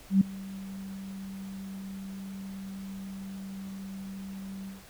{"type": "tone with ADSR envelope", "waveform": "sine", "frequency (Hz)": 193.6, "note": "G3", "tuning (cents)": -21, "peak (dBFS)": -15, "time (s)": [0.1, 4.84], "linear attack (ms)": 110, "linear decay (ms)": 5, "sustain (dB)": -22, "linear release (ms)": 160, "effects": ["pink hiss -52 dBFS RMS until 4.89 s"]}